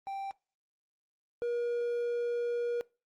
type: tone pair in turn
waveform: triangle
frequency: 784 / 477.2 Hz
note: G5 / A#4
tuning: 0 / +41 cents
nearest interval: major sixth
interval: 859 cents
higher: first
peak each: -33 / -28 dBFS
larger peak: second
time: 0.07-0.31 / 1.42-2.81 s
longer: second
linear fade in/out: 0 ms
effects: noise-tail reverb RT60 0.3 s tail -23 dB re dry + Opus 32 kbps